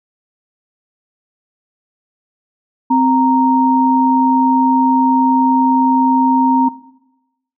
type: tone pair together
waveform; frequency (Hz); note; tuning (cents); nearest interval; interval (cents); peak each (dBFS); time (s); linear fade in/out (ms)
sine; 260 / 930.3; C4 / A#5; -11 / -4; octave + minor seventh; 2207; -12; 2.9-6.69; 10
effects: noise-tail reverb RT60 0.9 s tail -17 dB re dry